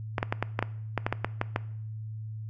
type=clicks; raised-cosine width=0.5 ms; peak=-11 dBFS; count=12; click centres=0.182 / 0.229 / 0.325 / 0.426 / 0.591 / 0.626 / 0.977 / 1.065 / 1.126 / 1.246 / 1.414 / 1.561 s; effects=noise-tail reverb RT60 0.7 s tail -19 dB re dry + added 109 Hz sine -35 dBFS peak until 2.49 s